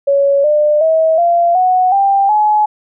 sine tone with pitch steps, 559 / 599.1 / 642.1 / 688.2 / 737.6 / 790.5 / 847.3 Hz, C#5 / D5 / E5 / F5 / F#5 / G5 / G#5, +14 / +34 / -46 / -26 / -6 / +14 / +34 cents, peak -8 dBFS, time 0.07-2.66 s, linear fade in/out 10 ms, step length 370 ms, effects none

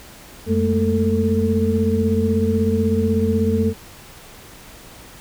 sine tone cluster, 90.7 / 211 / 227.2 / 445.8 Hz, F#2 / G#3 / A#3 / A4, -34 / +28 / -44 / +23 cents, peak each -21 dBFS, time 0.46-3.74 s, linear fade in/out 50 ms, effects pink hiss -42 dBFS RMS until 5.2 s

